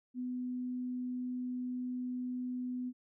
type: tone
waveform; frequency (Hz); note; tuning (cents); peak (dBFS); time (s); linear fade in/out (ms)
sine; 250.1; B3; +22; -35; 0.14-2.93; 50
effects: none